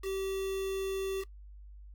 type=tone with quantisation; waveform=triangle; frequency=386.2 Hz; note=G4; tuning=26 cents flat; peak=-30 dBFS; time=0.02-1.25 s; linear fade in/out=50 ms; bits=7; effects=noise-tail reverb RT60 0.1 s tail -19 dB re dry + added 50 Hz sine -47 dBFS peak until 1.94 s